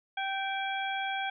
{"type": "harmonic tone with a mistuned harmonic", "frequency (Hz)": 779, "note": "G5", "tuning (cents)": -11, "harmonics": [1, 2, 3, 4], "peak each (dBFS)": [-33, -36, -38, -39], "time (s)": [0.17, 1.3], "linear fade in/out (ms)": 5, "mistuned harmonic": 4, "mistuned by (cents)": 100, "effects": []}